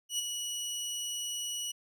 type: tone with ADSR envelope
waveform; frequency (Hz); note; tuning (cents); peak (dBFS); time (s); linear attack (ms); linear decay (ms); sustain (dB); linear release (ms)
20% pulse; 2930; F#7; -18; -23; 0.09-1.72; 98; 16; -6; 12
effects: none

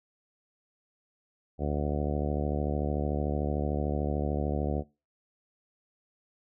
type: harmonic tone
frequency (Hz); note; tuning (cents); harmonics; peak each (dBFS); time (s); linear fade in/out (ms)
73.42; D2; 0; 1 / 2 / 3 / 4 / 5 / 6 / 7 / 8 / 9 / 10; -31 / -34 / -36 / -37 / -38 / -39 / -39 / -40 / -41 / -41; 1.58-4.84; 50
effects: noise-tail reverb RT60 0.3 s tail -24 dB re dry

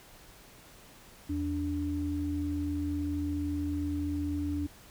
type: tone pair together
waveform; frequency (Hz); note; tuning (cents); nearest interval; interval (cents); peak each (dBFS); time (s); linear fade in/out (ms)
sine; 82.41 / 291.5; E2 / D4; 0 / -13; octave + minor seventh; 2187; -34 / -31; 1.29-4.67; 10
effects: pink hiss -54 dBFS RMS until 4.9 s

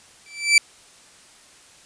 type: tone with exponential growth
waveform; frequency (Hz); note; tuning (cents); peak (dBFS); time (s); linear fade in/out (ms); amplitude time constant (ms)
sawtooth; 2327; D7; -17; -5; 0.26-0.58; 2; 69
effects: white hiss -50 dBFS RMS until 1.85 s + resampled to 22050 Hz

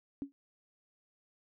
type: tone with exponential decay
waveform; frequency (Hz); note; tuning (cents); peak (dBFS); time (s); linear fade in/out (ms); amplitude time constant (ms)
sine; 278.3; C#4; +7; -31; 0.22-0.32; 0; 21
effects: none

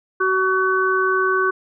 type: harmonic tone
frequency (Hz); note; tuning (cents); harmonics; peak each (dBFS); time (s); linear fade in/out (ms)
377; F#4; +32; 1 / 3 / 4; -20 / -20 / -20; 0.2-1.51; 10
effects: none

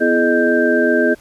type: tone cluster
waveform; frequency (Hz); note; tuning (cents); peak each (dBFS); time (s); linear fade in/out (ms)
sine; 250.8 / 336 / 424.4 / 615 / 1572; B3 / E4 / G#4 / D#5 / G6; +27 / +33 / +38 / -20 / +4; -18; 0-1.15; 20
effects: pink hiss -48 dBFS RMS until 1.2 s + resampled to 32000 Hz

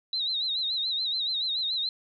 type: tone with vibrato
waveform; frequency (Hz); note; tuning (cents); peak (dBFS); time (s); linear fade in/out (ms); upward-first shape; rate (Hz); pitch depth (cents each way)
sine; 3898; B7; -23; -26; 0.13-1.89; 2; sine; 7; 100
effects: none

